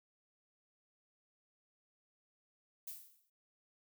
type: noise with exponential decay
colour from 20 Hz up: violet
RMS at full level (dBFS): -43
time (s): 2.87-3.3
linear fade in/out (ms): 5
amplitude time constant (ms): 93
effects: none